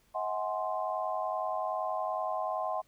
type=chord; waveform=sine; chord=Ab dominant seventh; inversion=second; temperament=equal with one note detuned; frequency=637.5 / 740 / 830.6 / 1046.5 Hz; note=Eb5 / Gb5 / Ab5 / C6; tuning=+42 / 0 / 0 / 0 cents; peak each=-35 / -35 / -39 / -36 dBFS; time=0.14-2.82 s; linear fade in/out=20 ms; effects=pink hiss -68 dBFS RMS until 2.87 s